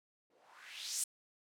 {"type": "noise with low-pass filter sweep", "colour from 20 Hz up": "violet", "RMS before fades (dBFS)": -44, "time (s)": [0.3, 1.04], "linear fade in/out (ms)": 5, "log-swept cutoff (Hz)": [390, 9300], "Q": 2.5, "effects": []}